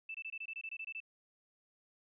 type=tone bursts; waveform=sine; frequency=2644 Hz; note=E7; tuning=5 cents sharp; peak=-40 dBFS; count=12; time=0.09-1.003 s; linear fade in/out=5 ms; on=55 ms; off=23 ms; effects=none